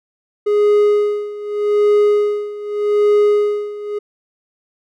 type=tone with tremolo; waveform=triangle; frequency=415.3 Hz; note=G#4; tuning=in tune; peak=-7 dBFS; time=0.46-3.99 s; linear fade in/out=10 ms; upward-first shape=sine; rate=0.83 Hz; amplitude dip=85%; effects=none